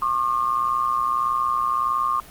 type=tone pair together; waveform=sine; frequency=1078.4 / 1200 Hz; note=C#6 / D6; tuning=-48 / +37 cents; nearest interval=major second; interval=185 cents; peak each=-22 dBFS; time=0.02-2.2 s; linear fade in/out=2 ms; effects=pink hiss -44 dBFS RMS until 2.3 s + Opus 24 kbps